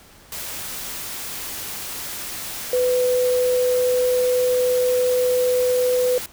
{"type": "tone in noise", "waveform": "sine", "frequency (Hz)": 500, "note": "B4", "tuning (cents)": 21, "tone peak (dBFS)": -16, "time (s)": [2.73, 6.18], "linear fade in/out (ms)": 2, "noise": "white", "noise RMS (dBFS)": -31, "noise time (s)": [0.32, 6.26], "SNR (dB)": 12, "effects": ["pink hiss -48 dBFS RMS until 6.32 s"]}